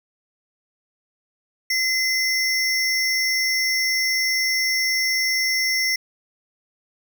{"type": "tone pair together", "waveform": "square", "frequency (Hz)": [2049, 5470], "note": ["C7", "F8"], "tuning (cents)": [-37, -37], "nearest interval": "octave + perfect fourth", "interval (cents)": 1700, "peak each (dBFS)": [-22, -23], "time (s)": [1.7, 5.96], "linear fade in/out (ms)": 5, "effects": []}